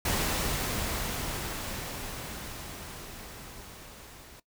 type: noise with level ramp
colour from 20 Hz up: pink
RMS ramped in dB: -28 to -50 dBFS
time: 0.05-4.4 s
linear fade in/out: 5 ms
effects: noise-tail reverb RT60 0.1 s tail -18 dB re dry